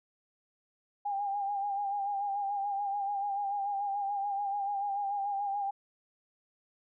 sine tone with vibrato, 804 Hz, G5, 44 cents sharp, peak -30 dBFS, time 1.05-5.71 s, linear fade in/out 10 ms, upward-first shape sine, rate 6.9 Hz, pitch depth 45 cents each way, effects none

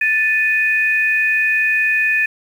sine tone pair together, 1759.6 / 2484 Hz, A6 / D#7, 0 / -3 cents, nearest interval tritone, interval 597 cents, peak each -16 dBFS, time 0.01-2.26 s, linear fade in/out 5 ms, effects 7-bit

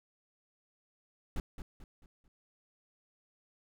brown noise with echo, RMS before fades -33 dBFS, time 1.36-1.4 s, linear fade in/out 2 ms, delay 220 ms, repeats 4, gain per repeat -8 dB, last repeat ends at 2.28 s, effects none

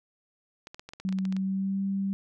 clicks, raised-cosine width 0.2 ms, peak -25 dBFS, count 12, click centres 0.671 / 0.745 / 0.795 / 0.89 / 0.935 / 1 / 1.09 / 1.126 / 1.187 / 1.253 / 1.325 / 1.366 s
sine tone with pitch glide, 190 to 195.57 Hz, F#3 to G3, +46 to -4 cents, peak -26 dBFS, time 1.05-2.13 s, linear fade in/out 0 ms, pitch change +50 cents, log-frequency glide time 1.3-1.82 s
effects none

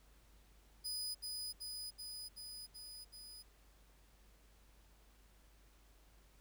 sawtooth tone with echo, 4977 Hz, D#8, in tune, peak -37 dBFS, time 0.84-1.15 s, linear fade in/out 20 ms, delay 380 ms, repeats 6, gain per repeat -2 dB, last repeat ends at 3.43 s, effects added 50 Hz sine -64 dBFS peak until 6.4 s + pink hiss -70 dBFS RMS until 6.4 s

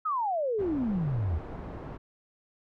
sine exponential sweep, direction down, 1315 to 74 Hz, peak -26 dBFS, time 0.05-1.39 s, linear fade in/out 10 ms
pink low-pass noise, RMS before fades -40 dBFS, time 0.58-1.98 s, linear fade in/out 20 ms, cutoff 950 Hz, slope 12 dB/octave
effects none

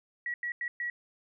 sine tone bursts at uneven times, 1924 Hz, B6, 46 cents flat, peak -31 dBFS, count 4, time 0.26-0.34 / 0.43-0.52 / 0.61-0.68 / 0.8-0.9 s, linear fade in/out 2 ms, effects none

